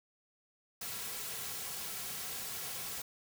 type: noise with comb filter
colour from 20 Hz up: white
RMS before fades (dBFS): -41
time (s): 0.81-3.02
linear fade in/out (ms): 5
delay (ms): 3.3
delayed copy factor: -0.55
effects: none